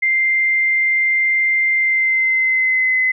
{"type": "tone with pitch glide", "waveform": "sine", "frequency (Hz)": [2093, 2036], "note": ["C7", "C7"], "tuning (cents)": [0, -48], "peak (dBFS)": -13, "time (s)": [0.02, 3.12], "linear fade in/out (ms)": 10, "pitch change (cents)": -48, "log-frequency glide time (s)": [1.75, 3], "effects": []}